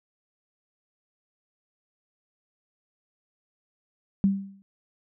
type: tone with exponential decay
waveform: sine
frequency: 196 Hz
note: G3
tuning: in tune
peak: -15 dBFS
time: 4.24-4.62 s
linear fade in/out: 0 ms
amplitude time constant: 82 ms
effects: none